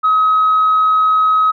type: tone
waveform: sine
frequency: 1272 Hz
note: D#6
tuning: 38 cents sharp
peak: -8 dBFS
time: 0.03-1.52 s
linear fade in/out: 20 ms
effects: tanh soft clip ceiling -6 dBFS